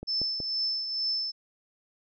click train, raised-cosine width 2 ms, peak -24 dBFS, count 3, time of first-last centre 0.03-0.402 s, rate 5.37 Hz
sine tone with tremolo, 5274 Hz, E8, in tune, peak -25 dBFS, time 0.07-1.32 s, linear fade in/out 20 ms, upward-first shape triangle, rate 2.2 Hz, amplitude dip 55%
effects none

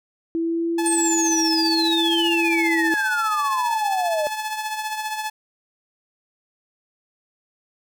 sine tone with vibrato, 330 Hz, E4, 2 cents sharp, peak -20 dBFS, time 0.35-2.94 s, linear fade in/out 0 ms, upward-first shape triangle, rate 0.64 Hz, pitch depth 33 cents each way
sawtooth tone with tremolo, 862 Hz, A5, 36 cents flat, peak -19 dBFS, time 0.78-5.3 s, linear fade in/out 5 ms, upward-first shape triangle, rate 15 Hz, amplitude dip 60%
sine exponential sweep, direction down, 8750 to 593 Hz, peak -20 dBFS, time 0.86-4.27 s, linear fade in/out 0 ms
effects none

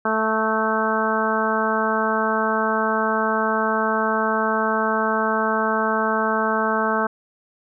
harmonic tone with a mistuned harmonic, 220 Hz, A3, in tune, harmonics 1 / 2 / 3 / 4 / 5 / 6 / 7, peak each -26 / -26 / -26 / -26 / -26 / -26 / -26 dBFS, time 0.05-7.07 s, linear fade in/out 5 ms, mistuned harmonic 6, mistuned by -20 cents, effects none

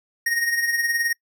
square tone with tremolo, 1864.7 Hz, A#6, in tune, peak -19 dBFS, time 0.26-1.13 s, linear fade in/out 5 ms, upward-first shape sine, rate 19 Hz, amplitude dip 55%, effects noise-tail reverb RT60 0.1 s tail -25 dB re dry

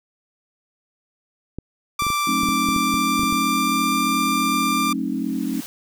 clicks, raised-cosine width 3 ms, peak -17 dBFS, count 12, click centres 1.586 / 2.022 / 2.067 / 2.103 / 2.433 / 2.488 / 2.688 / 2.763 / 2.941 / 3.194 / 3.233 / 3.327 s
sawtooth tone with pitch glide, 1174.7 to 1188.3 Hz, D6 to D6, 0 to +20 cents, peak -16 dBFS, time 1.99-4.93 s, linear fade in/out 5 ms, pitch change +20 cents, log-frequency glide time 2.49-3.98 s
sine chord, F# diminished seventh, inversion none, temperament equal with one note detuned, 185 / 220 / 268.4 / 311.1 Hz, F#3 / A3 / C4 / Eb4, 0 / 0 / +44 / 0 cents, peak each -30 / -27 / -25 / -28 dBFS, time 2.27-5.61 s, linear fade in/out 5 ms
white noise with exponential growth, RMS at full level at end -35 dBFS, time 4.41-5.66 s, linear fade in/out 0 ms, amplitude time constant 270 ms
effects none

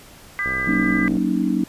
harmonic tone, 400 Hz, G4, 35 cents sharp, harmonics 3 / 4 / 5, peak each -30 / -28 / -22 dBFS, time 0.39-1.08 s, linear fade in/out 0 ms
click train, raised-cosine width 2 ms, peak -19 dBFS, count 47, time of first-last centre 0.46-1.17 s, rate 64.8 Hz
sine chord, D# minor seventh, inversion first, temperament just, 186.68 / 233.3 / 280 / 311.1 Hz, F#3 / A#3 / C#4 / D#4, +16 / +2 / +18 / 0 cents, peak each -23 dBFS, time 0.67-1.64 s, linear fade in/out 5 ms
effects pink hiss -45 dBFS RMS until 1.68 s + resampled to 32000 Hz

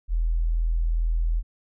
sine tone, 41.2 Hz, E1, in tune, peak -20 dBFS, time 0.08-1.43 s, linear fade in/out 50 ms, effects none

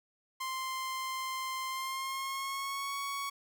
sawtooth tone with pitch glide, 1046.5 to 1115.2 Hz, C6 to C#6, 0 to +10 cents, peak -31 dBFS, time 0.4-3.3 s, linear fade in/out 10 ms, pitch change +110 cents, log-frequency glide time 1.68-2.96 s, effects 12-bit

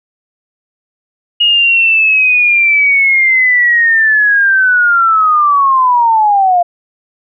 sine linear sweep, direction down, 2876 to 689 Hz, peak -6 dBFS, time 1.4-6.63 s, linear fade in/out 10 ms, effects none

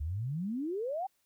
sine exponential sweep, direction up, 69.3 to 800 Hz, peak -32 dBFS, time 0-1.07 s, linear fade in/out 10 ms, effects white hiss -75 dBFS RMS until 1.25 s

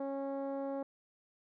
10% pulse tone with low-pass filter, 274.9 Hz, C#4, 14 cents flat, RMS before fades -38 dBFS, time 0-0.83 s, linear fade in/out 5 ms, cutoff 560 Hz, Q 1.5, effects none

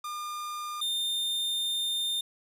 45% pulse tone pair in turn, 1207 / 3623 Hz, D6 / A7, +47 / +50 cents, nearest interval octave + perfect fifth, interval 1903 cents, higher second, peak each -34 / -28 dBFS, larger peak second, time 0.04-0.81 / 0.81-2.21 s, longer second, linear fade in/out 5 ms, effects resampled to 32000 Hz + 10-bit

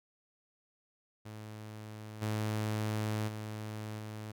sawtooth tone with level steps, 107.5 Hz, A2, 40 cents flat, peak -40 / -28 / -35 / -37 dBFS, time 1.25-4.32 s, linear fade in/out 10 ms, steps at 2.21 / 3.27 / 3.98 s, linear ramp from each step 20 ms, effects none

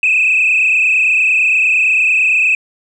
sine tone with frequency modulation, 2555 Hz, D#7, 45 cents sharp, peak -8 dBFS, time 0.03-2.55 s, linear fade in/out 2 ms, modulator 28.8 Hz, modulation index 3.4, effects tanh soft clip ceiling -5 dBFS

